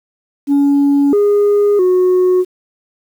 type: tone with pitch steps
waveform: sine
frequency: 282.7 / 410.3 / 365.9 Hz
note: C#4 / G#4 / F#4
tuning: +34 / -21 / -19 cents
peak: -6 dBFS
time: 0.47-2.45 s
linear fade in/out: 50 ms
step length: 660 ms
effects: tanh soft clip ceiling -7 dBFS + 7-bit